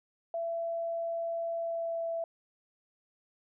sine tone with pitch glide, 670 to 665.4 Hz, E5 to E5, +28 to +16 cents, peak -31 dBFS, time 0.34-2.24 s, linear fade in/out 2 ms, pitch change -12 cents, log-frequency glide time 1.57-2.09 s, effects none

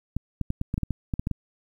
clicks, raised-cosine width 5 ms, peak -14 dBFS, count 12, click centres 0.166 / 0.413 / 0.504 / 0.614 / 0.741 / 0.779 / 0.833 / 0.907 / 1.138 / 1.195 / 1.271 / 1.313 s, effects 9-bit

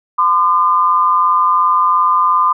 sine tone pair together, 1024.2 / 1207 Hz, C6 / D6, -37 / +47 cents, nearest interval minor third, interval 284 cents, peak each -12 dBFS, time 0.18-2.53 s, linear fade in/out 10 ms, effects none

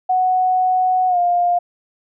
sine tone with pitch glide, 740 to 704.5 Hz, F#5 to F5, 0 to +15 cents, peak -13 dBFS, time 0.09-1.59 s, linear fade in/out 10 ms, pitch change -85 cents, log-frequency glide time 1.08-1.18 s, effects none

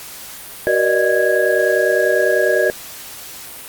sine tone cluster, 376 / 475.1 / 588 / 618 / 1653 Hz, F#4 / A#4 / D5 / D#5 / G#6, +28 / +33 / +2 / -12 / -9 cents, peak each -19 dBFS, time 0.67-2.7 s, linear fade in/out 0 ms, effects white hiss -34 dBFS RMS until 3.68 s + Opus 48 kbps

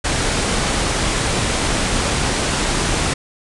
pink low-pass noise, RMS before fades -19 dBFS, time 0.04-3.14 s, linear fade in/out 10 ms, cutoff 10000 Hz, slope 96 dB/octave, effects none

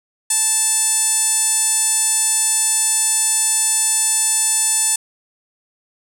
sawtooth tone with band-pass filter, 880 Hz, A5, in tune, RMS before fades -17 dBFS, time 0.3-4.96 s, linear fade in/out 5 ms, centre 8500 Hz, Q 6, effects none

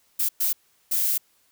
violet noise bursts at uneven times, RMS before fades -23 dBFS, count 3, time 0.19-0.29 / 0.4-0.53 / 0.91-1.18 s, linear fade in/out 10 ms, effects white hiss -64 dBFS RMS until 1.51 s

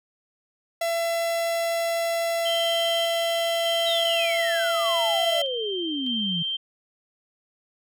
45% pulse tone, 672 Hz, E5, 33 cents sharp, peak -23 dBFS, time 0.81-5.42 s, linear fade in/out 5 ms
sine tone with tremolo, 3142 Hz, G7, 3 cents sharp, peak -25 dBFS, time 2.45-6.57 s, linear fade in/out 10 ms, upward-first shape square, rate 0.83 Hz, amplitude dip 40%
sine exponential sweep, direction down, 3951 to 161.4 Hz, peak -27 dBFS, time 3.86-6.43 s, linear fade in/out 10 ms
effects none

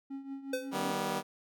triangle tone with tremolo, 273 Hz, C#4, 26 cents flat, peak -34 dBFS, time 0.1-0.92 s, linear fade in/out 10 ms, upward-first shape triangle, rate 5.5 Hz, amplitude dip 75%
square tone with exponential decay, 510 Hz, C5, 44 cents flat, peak -29 dBFS, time 0.53-0.79 s, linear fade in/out 5 ms, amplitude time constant 55 ms
10% pulse chord, Eb augmented, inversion none, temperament just, 155.56 / 194.45 / 243.1 Hz, Eb3 / G3 / B3, 0 / -14 / -27 cents, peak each -31 / -27 / -28 dBFS, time 0.71-1.23 s, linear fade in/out 50 ms
effects none

